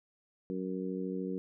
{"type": "harmonic tone", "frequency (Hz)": 93.4, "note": "F#2", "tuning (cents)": 17, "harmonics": [2, 3, 4, 5], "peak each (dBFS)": [-37, -39, -40, -41], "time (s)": [0.5, 1.38], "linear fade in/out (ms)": 0, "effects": []}